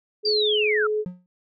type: tone with pitch glide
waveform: sine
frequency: 423.4 to 426.3 Hz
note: G#4 to G#4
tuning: +33 to +45 cents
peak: -21 dBFS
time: 0.23-1.05 s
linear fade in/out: 50 ms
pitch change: +12 cents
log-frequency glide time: 0.56-0.93 s
type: linear sweep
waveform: sine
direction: down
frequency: 4800 to 1275 Hz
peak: -21 dBFS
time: 0.25-0.87 s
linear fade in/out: 5 ms
type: tone with exponential decay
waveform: triangle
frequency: 180 Hz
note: F#3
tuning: 47 cents flat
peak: -23 dBFS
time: 1.06-1.26 s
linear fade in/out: 0 ms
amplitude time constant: 42 ms
effects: none